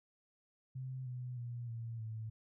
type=tone with pitch steps; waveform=sine; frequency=130 / 124.85 / 119.9 / 115.15 / 110.59 Hz; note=C3 / B2 / A#2 / A#2 / A2; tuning=-11 / +19 / +49 / -21 / +9 cents; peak=-40 dBFS; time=0.75-2.3 s; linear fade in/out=10 ms; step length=310 ms; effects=none